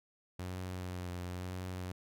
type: tone with vibrato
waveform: sawtooth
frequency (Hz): 90.6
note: F#2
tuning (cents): -36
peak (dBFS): -35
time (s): 0.39-1.92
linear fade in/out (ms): 5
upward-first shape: triangle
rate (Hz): 1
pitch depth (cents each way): 33
effects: none